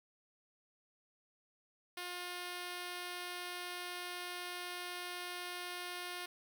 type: tone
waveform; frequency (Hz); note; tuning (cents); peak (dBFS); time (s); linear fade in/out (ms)
5% pulse; 356; F4; +33; -30; 1.97-6.26; 5
effects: none